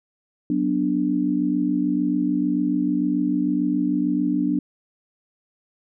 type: chord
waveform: sine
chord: B minor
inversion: second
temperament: equal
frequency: 185 / 246.9 / 293.7 Hz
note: F#3 / B3 / D4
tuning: 0 / 0 / 0 cents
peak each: -26 / -24 / -21 dBFS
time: 0.5-4.59 s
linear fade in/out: 2 ms
effects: none